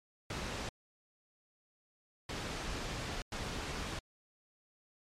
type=noise bursts at uneven times; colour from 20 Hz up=pink; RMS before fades=-39 dBFS; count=3; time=0.3-0.69 / 2.29-3.22 / 3.32-3.99 s; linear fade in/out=2 ms; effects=low-pass 6000 Hz 12 dB/octave + MP3 64 kbps